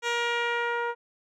10% pulse tone with low-pass filter sweep, 473.6 Hz, A#4, 27 cents sharp, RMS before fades -28 dBFS, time 0.02-0.95 s, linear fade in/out 50 ms, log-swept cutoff 5900 to 1100 Hz, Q 0.99, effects none

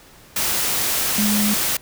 sine tone in noise, 208.6 Hz, G#3, 8 cents sharp, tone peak -18 dBFS, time 1.18-1.54 s, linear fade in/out 5 ms, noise white, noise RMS -21 dBFS, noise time 0.36-1.77 s, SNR 0 dB, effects pink hiss -47 dBFS RMS until 1.81 s

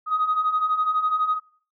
sine beating tone pair, 1244.5 / 1256.5 Hz, D#6 / D#6, 0 / +17 cents, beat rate 12 Hz, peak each -26 / -20 dBFS, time 0.06-1.4 s, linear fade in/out 50 ms, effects noise-tail reverb RT60 0.5 s tail -19 dB re dry + tanh soft clip ceiling -14 dBFS

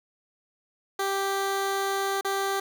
15% pulse tone with dropouts, 392 Hz, G4, in tune, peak -19 dBFS, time 0.99-2.6 s, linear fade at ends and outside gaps 5 ms, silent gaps 2.211-2.247 s, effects none

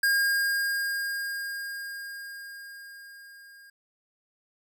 square tone with level ramp, 1618 Hz, G#6, 46 cents flat, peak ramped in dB -21 to -50 dBFS, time 0.03-3.7 s, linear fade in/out 5 ms, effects none

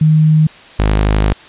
sine / sawtooth tone pair in turn, 155.56 / 51.91 Hz, D#3 / G#1, 0 / 0 cents, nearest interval octave + perfect fifth, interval 1900 cents, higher first, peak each -6 dBFS, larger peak neither, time 0.01-0.47 / 0.79-1.33 s, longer second, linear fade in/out 5 ms, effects white hiss -38 dBFS RMS until 1.48 s + resampled to 8000 Hz

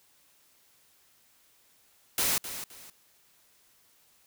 white noise with echo, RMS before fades -27 dBFS, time 2.18-2.38 s, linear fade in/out 2 ms, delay 260 ms, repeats 2, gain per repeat -11 dB, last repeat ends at 2.9 s, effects white hiss -64 dBFS RMS until 4.26 s

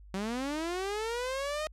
sawtooth linear sweep, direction up, 185 to 626 Hz, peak -28 dBFS, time 0.14-1.67 s, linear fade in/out 0 ms, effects added 50 Hz sine -49 dBFS peak until 1.72 s + low-pass 9000 Hz 12 dB/octave

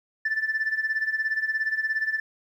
sine tone with tremolo, 1760 Hz, A6, in tune, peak -19 dBFS, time 0.25-2.2 s, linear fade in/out 5 ms, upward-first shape sine, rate 17 Hz, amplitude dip 80%, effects tanh soft clip ceiling -19 dBFS + 10-bit

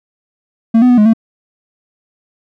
triangle tone with pitch steps, 226.8 / 249.8 / 246 / 210.6 / 224.4 Hz, A#3 / B3 / B3 / G#3 / A3, -47 / +20 / -7 / +24 / +34 cents, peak -3 dBFS, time 0.74-1.135 s, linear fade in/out 10 ms, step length 79 ms, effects none

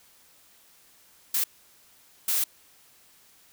blue noise bursts at uneven times, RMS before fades -25 dBFS, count 2, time 1.34-1.44 / 2.28-2.44 s, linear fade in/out 5 ms, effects white hiss -58 dBFS RMS until 3.52 s

